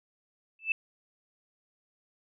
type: tone with exponential growth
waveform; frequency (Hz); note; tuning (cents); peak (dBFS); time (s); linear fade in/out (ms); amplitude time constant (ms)
sine; 2637; E7; 0; -20; 0.59-0.72; 2; 27
effects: none